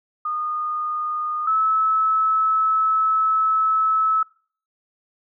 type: tone pair in turn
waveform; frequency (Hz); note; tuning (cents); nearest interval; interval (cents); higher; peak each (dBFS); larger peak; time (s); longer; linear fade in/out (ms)
sine; 1227 / 1300; D#6 / E6; -25 / -24; minor second; 101; second; -22 / -16; second; 0.25-1.47 / 1.47-4.23; second; 5
effects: noise-tail reverb RT60 0.5 s tail -25 dB re dry